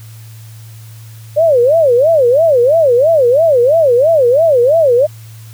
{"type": "tone with vibrato", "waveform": "sine", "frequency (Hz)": 563, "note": "C#5", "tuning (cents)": 27, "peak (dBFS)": -6, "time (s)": [1.36, 5.07], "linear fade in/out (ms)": 20, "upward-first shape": "sine", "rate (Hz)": 3, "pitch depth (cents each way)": 300, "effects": ["added 111 Hz sine -31 dBFS peak until 5.53 s", "white hiss -43 dBFS RMS until 5.53 s"]}